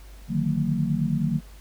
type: tone cluster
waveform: sine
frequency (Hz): 147.3 / 156.6 / 183.5 / 227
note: D3 / D#3 / F#3 / A#3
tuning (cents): +6 / +11 / -14 / -46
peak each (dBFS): -27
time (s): 0.28-1.41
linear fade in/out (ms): 50
effects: added 50 Hz sine -42 dBFS peak until 1.6 s + pink hiss -53 dBFS RMS until 1.6 s